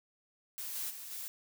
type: noise with level steps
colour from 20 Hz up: blue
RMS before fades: -41 / -38 / -46 / -42 dBFS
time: 0.58-1.28 s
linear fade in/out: 0 ms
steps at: 0.74 / 0.89 / 1.1 s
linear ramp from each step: 20 ms
effects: none